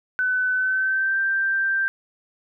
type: tone with pitch glide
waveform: sine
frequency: 1507 to 1572.8 Hz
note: F#6 to G6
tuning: +31 to +5 cents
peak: -19 dBFS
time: 0.19-1.88 s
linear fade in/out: 0 ms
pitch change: +74 cents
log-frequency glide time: 0.53-1.19 s
effects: none